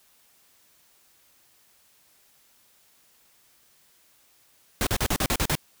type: noise bursts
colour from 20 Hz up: pink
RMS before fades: -24 dBFS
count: 8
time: 4.81-5.553 s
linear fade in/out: 0 ms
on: 57 ms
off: 41 ms
effects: white hiss -61 dBFS RMS until 5.8 s